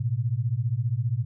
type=beating tone pair; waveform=sine; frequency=110.8 / 125.8 Hz; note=A2 / B2; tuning=+13 / +32 cents; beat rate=15 Hz; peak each=-26 dBFS; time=0-1.25 s; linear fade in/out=10 ms; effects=none